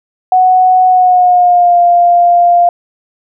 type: tone with pitch glide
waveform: sine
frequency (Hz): 740 to 698.5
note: F#5 to F5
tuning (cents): 0 to 0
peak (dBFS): -4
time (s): 0.32-2.69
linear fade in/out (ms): 2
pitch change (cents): -100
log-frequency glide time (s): 0.87-1.79
effects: none